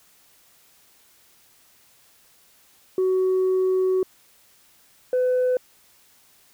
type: tone pair in turn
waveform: sine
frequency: 373.7 / 504.2 Hz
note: F#4 / B4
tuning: +17 / +36 cents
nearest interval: perfect fourth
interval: 519 cents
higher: second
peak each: -16 / -16 dBFS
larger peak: neither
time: 2.98-4.03 / 5.13-5.57 s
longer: first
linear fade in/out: 2 ms
effects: tanh soft clip ceiling -16 dBFS + white hiss -57 dBFS RMS until 6.53 s